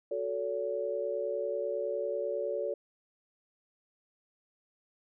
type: chord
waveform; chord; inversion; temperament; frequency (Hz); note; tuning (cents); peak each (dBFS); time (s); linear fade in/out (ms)
sine; F# minor; none; equal with one note detuned; 370 / 440 / 568.3; F#4 / A4 / C#5; 0 / 0 / +43; -38 / -35 / -33; 0.11-2.74; 5
effects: none